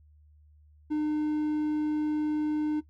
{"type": "tone", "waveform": "triangle", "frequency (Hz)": 303.1, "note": "D#4", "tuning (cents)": -45, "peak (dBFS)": -23, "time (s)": [0.9, 2.81], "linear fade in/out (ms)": 20, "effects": ["noise-tail reverb RT60 0.1 s tail -17 dB re dry", "added 75 Hz sine -55 dBFS peak until 2.89 s"]}